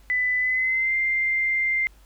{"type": "tone with pitch glide", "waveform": "sine", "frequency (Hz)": [1998, 2094], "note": ["B6", "C7"], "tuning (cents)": [20, 1], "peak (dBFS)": -20, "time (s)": [0.1, 1.87], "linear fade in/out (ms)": 0, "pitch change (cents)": 81, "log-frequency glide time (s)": [0.39, 0.95], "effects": ["added 50 Hz sine -50 dBFS peak until 2.05 s", "pink hiss -59 dBFS RMS until 2.05 s"]}